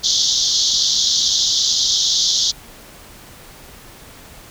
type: band-pass noise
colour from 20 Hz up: pink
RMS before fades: -17 dBFS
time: 0.03-2.52 s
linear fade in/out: 20 ms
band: 3300 to 6600 Hz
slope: 96 dB/octave
effects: pink hiss -41 dBFS RMS until 4.5 s